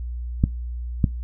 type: clicks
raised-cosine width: 5 ms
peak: -4 dBFS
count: 2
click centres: 0.439 / 1.042 s
effects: noise-tail reverb RT60 0.2 s tail -21 dB re dry + added 60 Hz sine -27 dBFS peak until 1.23 s